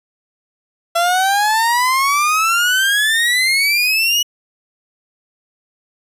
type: exponential sweep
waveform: 30% pulse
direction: up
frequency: 672 to 2940 Hz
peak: -10 dBFS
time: 0.95-4.23 s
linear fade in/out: 10 ms
effects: resampled to 32000 Hz